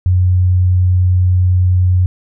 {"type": "tone", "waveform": "sine", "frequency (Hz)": 91, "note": "F#2", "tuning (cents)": -28, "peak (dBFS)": -8, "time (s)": [0.06, 2.06], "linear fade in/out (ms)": 0, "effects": []}